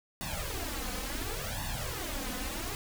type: noise with flanger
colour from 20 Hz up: pink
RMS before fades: -36 dBFS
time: 0.21-2.75 s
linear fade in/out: 0 ms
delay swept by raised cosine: 1.1 to 4 ms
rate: 0.7 Hz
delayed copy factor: +1
effects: none